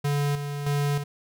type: tone with tremolo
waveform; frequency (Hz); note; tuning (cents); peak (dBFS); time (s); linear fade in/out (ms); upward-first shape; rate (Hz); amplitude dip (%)
square; 143.9; D3; -35; -23; 0.04-1.04; 10; square; 1.6; 55
effects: none